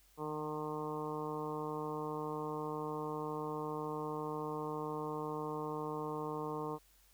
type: harmonic tone with a mistuned harmonic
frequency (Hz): 152.4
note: D#3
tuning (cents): -36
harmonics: 1 / 2 / 3 / 4 / 5 / 6 / 7 / 8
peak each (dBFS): -46 / -44 / -41 / -52 / -49 / -46 / -45 / -53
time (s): 0.17-6.79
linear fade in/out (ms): 50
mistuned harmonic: 1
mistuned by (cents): +22
effects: added 48 Hz sine -68 dBFS peak until 7.13 s + white hiss -68 dBFS RMS until 7.13 s